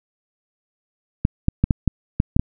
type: clicks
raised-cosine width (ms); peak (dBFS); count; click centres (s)
5; -3; 8; 1.251 / 1.484 / 1.64 / 1.708 / 1.877 / 2.201 / 2.365 / 2.395
effects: none